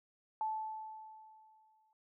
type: tone with exponential decay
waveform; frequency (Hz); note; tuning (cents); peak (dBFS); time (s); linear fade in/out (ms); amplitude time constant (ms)
sine; 872; A5; -16; -32; 0.41-1.93; 1; 330
effects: none